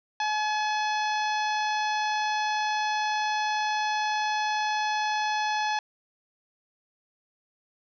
harmonic tone, 851 Hz, G#5, 42 cents sharp, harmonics 1 / 2 / 3 / 4 / 5 / 6 / 7, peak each -26 / -32 / -36 / -38 / -40 / -42 / -43 dBFS, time 0.2-5.79 s, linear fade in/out 2 ms, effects none

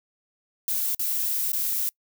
violet noise with dropouts, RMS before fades -26 dBFS, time 0.68-1.89 s, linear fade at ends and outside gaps 0 ms, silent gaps 0.947-0.994 / 1.518-1.532 s, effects noise-tail reverb RT60 0.1 s tail -26 dB re dry

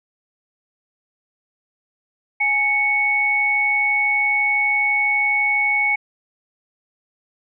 sine tone pair together, 830.6 / 2217 Hz, G#5 / C#7, 0 / 0 cents, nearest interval octave + perfect fourth, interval 1700 cents, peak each -25 / -16 dBFS, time 2.4-5.96 s, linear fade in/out 10 ms, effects none

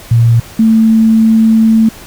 sine tone pair in turn, 116.54 / 222.6 Hz, A#2 / A3, 0 / +20 cents, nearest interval major seventh, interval 1120 cents, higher second, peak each -4 dBFS, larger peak neither, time 0.11-0.4 / 0.59-1.89 s, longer second, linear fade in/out 5 ms, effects pink hiss -33 dBFS RMS until 2.06 s

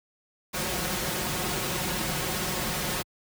pink noise with comb filter, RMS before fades -29 dBFS, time 0.53-3.03 s, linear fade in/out 20 ms, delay 5.5 ms, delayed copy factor +0.6, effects high-pass 60 Hz 12 dB/octave

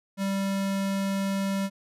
square tone, 195.6 Hz, G3, 4 cents flat, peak -26 dBFS, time 0.17-1.7 s, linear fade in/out 50 ms, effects resampled to 32000 Hz

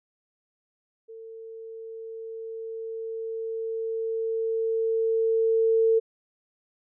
sine tone with level ramp, 450 Hz, A4, 39 cents sharp, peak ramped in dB -40 to -17 dBFS, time 1.08-6 s, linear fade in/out 20 ms, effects none

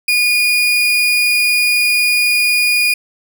35% pulse tone, 2446 Hz, D#7, 30 cents flat, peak -9 dBFS, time 0.08-2.94 s, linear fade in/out 5 ms, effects none

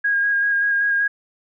sine tone with vibrato, 1633 Hz, G#6, 30 cents flat, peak -16 dBFS, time 0.04-1.08 s, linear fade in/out 10 ms, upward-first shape square, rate 5.2 Hz, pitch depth 14 cents each way, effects none

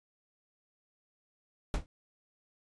brown noise with exponential decay, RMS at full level -23 dBFS, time 1.74-1.86 s, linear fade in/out 1 ms, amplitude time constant 26 ms, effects resampled to 22050 Hz

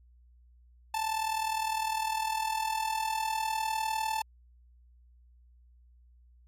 45% pulse tone with amplitude modulation, 880 Hz, A5, in tune, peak -26 dBFS, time 0.94-4.22 s, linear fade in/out 5 ms, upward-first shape sine, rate 39.8 Hz, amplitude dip 65%, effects added 60 Hz sine -56 dBFS peak until 6.47 s + MP3 64 kbps

